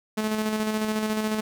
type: tone with tremolo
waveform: sawtooth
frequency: 215.9 Hz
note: A3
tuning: 33 cents flat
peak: -19 dBFS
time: 0.17-1.41 s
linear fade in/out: 10 ms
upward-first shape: square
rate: 14 Hz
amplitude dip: 35%
effects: none